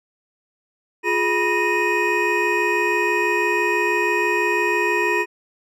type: tone cluster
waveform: triangle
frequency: 352.7 / 418.8 / 973 / 1855 / 2492 Hz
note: F4 / G#4 / B5 / A#6 / D#7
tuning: +17 / +15 / -26 / -9 / +2 cents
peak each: -22 dBFS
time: 1.03-5.26 s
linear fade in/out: 50 ms
effects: none